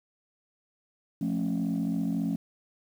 sine chord, F augmented, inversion none, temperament just, 174.61 / 218.3 / 272.8 Hz, F3 / A3 / C#4, 0 / -13 / -28 cents, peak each -29 dBFS, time 1.21-2.36 s, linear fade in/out 5 ms, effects tanh soft clip ceiling -22 dBFS + 9-bit

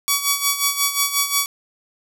5% pulse tone with tremolo, 1134 Hz, C#6, 39 cents sharp, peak -3 dBFS, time 0.08-1.46 s, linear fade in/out 0 ms, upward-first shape sine, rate 5.6 Hz, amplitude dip 70%, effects none

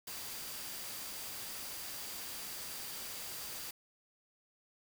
sine tone in noise, 4726 Hz, D8, 10 cents sharp, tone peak -53 dBFS, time 0.07-3.71 s, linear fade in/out 5 ms, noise white, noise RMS -44 dBFS, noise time 0.07-3.71 s, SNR -12 dB, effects none

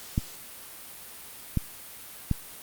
clicks, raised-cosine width 5 ms, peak -11 dBFS, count 3, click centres 0.179 / 1.573 / 2.313 s, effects white hiss -44 dBFS RMS until 2.62 s + Opus 48 kbps

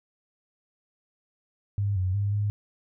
sine tone with pitch steps, 101 / 92.6 / 101.2 / 103.3 Hz, G#2 / F#2 / G#2 / G#2, -48 / +2 / -44 / -9 cents, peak -23 dBFS, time 1.78-2.5 s, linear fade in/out 0 ms, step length 180 ms, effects none

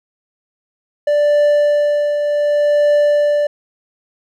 triangle tone with tremolo, 587.3 Hz, D5, in tune, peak -7 dBFS, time 1.07-3.47 s, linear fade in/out 5 ms, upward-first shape triangle, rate 0.67 Hz, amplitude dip 50%, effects none

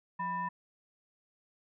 sine tone with frequency modulation, 987.8 Hz, B5, in tune, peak -32 dBFS, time 0.19-0.49 s, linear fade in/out 10 ms, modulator 810 Hz, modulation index 0.65, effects none

